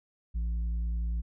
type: tone with tanh clipping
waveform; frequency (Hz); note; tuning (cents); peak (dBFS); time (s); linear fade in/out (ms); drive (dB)
triangle; 56.9; A#1; -41; -29; 0.34-1.22; 20; 9
effects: none